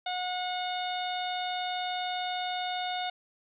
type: harmonic tone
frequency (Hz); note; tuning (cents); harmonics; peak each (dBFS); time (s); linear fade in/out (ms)
727; F#5; -31; 1 / 2 / 3 / 4 / 5 / 6; -32 / -41 / -42 / -42 / -38 / -49; 0.06-3.1; 5
effects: none